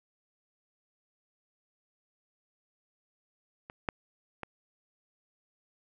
clicks, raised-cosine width 0.5 ms, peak -28 / -14 / -22 dBFS, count 3, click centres 3.699 / 3.888 / 4.433 s, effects none

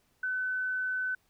sine tone, 1511 Hz, F#6, 36 cents sharp, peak -29 dBFS, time 0.23-1.15 s, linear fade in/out 5 ms, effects pink hiss -71 dBFS RMS until 1.29 s

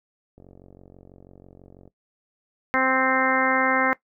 click train, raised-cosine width 2 ms, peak -34 dBFS, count 70, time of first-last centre 0.38-1.877 s, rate 46.1 Hz
harmonic tone, 261.6 Hz, C4, in tune, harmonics 1 / 2 / 3 / 4 / 5 / 6 / 7 / 8, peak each -27 / -27 / -27 / -27 / -27 / -27 / -27 / -27 dBFS, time 2.74-3.93 s, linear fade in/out 0 ms
effects noise-tail reverb RT60 0.1 s tail -18 dB re dry

